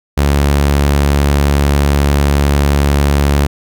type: tone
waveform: sawtooth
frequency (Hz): 71.2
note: C#2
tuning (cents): +47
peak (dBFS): -5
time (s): 0.17-3.47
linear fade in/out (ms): 10
effects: none